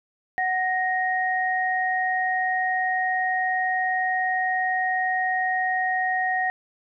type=tone pair together; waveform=sine; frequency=743 / 1868.6 Hz; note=F#5 / A#6; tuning=+7 / +4 cents; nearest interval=octave + major third; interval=1597 cents; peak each=-24 / -24 dBFS; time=0.38-6.5 s; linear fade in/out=0 ms; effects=none